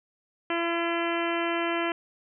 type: harmonic tone with a mistuned harmonic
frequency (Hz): 338.4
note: E4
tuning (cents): +45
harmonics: 1 / 2 / 3 / 4 / 5 / 6 / 7 / 8 / 9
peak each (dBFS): -29 / -32 / -34 / -35 / -36 / -37 / -37 / -38 / -39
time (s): 0.5-1.92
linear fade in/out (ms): 2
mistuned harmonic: 9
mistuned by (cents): +16
effects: none